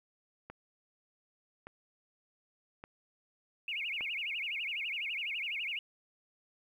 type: click train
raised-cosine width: 0.5 ms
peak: -30 dBFS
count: 4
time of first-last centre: 0.5-4.009 s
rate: 0.855 Hz
type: tone with vibrato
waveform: sine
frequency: 2489 Hz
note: D#7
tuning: in tune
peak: -34 dBFS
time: 3.68-5.79 s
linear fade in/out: 2 ms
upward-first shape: sine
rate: 12 Hz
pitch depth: 270 cents each way
effects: 11-bit